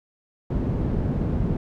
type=low-pass noise; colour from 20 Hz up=white; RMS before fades=-24 dBFS; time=0.5-1.57 s; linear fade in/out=5 ms; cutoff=200 Hz; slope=12 dB/octave; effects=none